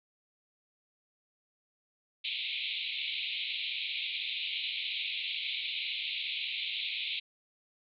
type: band-pass noise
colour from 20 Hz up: white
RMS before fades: -36 dBFS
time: 2.24-7.2 s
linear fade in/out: 10 ms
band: 2200 to 4000 Hz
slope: 96 dB/octave
effects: none